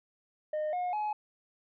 sine tone with pitch steps, 612 / 719.4 / 845.7 Hz, D#5 / F#5 / G#5, -29 / -49 / +31 cents, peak -27 dBFS, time 0.53-1.13 s, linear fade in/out 5 ms, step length 200 ms, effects tanh soft clip ceiling -29 dBFS

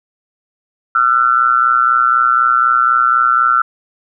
sine tone with amplitude modulation, 1352 Hz, E6, 43 cents sharp, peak -5 dBFS, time 0.95-3.62 s, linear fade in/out 5 ms, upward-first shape sine, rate 124 Hz, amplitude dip 85%, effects none

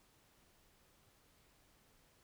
silence, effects pink hiss -70 dBFS RMS until 2.23 s

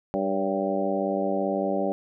harmonic tone with a mistuned harmonic, 97.9 Hz, G2, 2 cents flat, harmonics 2 / 3 / 4 / 5 / 6 / 7 / 8, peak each -30 / -31 / -31 / -34 / -28 / -34 / -33 dBFS, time 0.14-1.92 s, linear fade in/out 0 ms, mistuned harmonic 6, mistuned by -38 cents, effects none

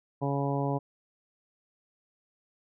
harmonic tone, 140 Hz, C#3, 18 cents sharp, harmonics 1 / 2 / 3 / 4 / 5 / 6 / 7, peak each -30 / -33 / -35 / -36 / -37 / -38 / -38 dBFS, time 0.21-0.79 s, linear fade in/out 20 ms, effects none

